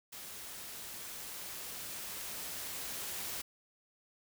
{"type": "noise with level ramp", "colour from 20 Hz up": "white", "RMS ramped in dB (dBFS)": [-47, -40], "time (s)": [0.12, 3.42], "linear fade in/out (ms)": 10, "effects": []}